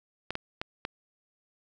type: clicks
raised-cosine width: 0.3 ms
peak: -16 dBFS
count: 4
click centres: 0.306 / 0.354 / 0.615 / 0.851 s
effects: none